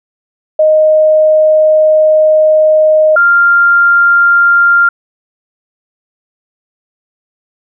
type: tone pair in turn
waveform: sine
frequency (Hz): 621 / 1394.1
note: D#5 / F6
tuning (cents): -3 / -3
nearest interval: octave + major second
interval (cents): 1400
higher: second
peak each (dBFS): -4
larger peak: neither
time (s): 0.59-3.16 / 3.16-4.89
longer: first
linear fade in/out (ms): 5
effects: none